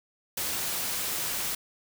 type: noise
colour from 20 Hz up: white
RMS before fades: -31 dBFS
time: 0.37-1.55 s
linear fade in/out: 5 ms
effects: none